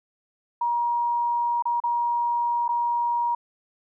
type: tone with dropouts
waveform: sine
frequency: 950 Hz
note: A#5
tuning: 33 cents sharp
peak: -21 dBFS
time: 0.61-3.35 s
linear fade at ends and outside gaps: 5 ms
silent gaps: 1.624-1.654 / 1.802-1.837 / 2.681-2.689 s
effects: none